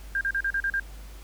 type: tone bursts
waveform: sine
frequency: 1598 Hz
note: G6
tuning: 33 cents sharp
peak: -23 dBFS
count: 7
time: 0.15-0.798 s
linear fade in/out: 2 ms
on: 60 ms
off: 38 ms
effects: added 50 Hz sine -40 dBFS peak until 1.23 s + pink hiss -51 dBFS RMS until 1.23 s